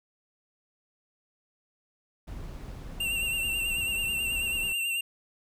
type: noise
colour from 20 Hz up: brown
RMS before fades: -40 dBFS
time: 2.27-4.73 s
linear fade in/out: 10 ms
type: tone with vibrato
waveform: square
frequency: 2749 Hz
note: F7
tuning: 28 cents flat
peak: -28 dBFS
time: 3-5.01 s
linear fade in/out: 5 ms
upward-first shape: sine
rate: 9.2 Hz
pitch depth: 40 cents each way
effects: none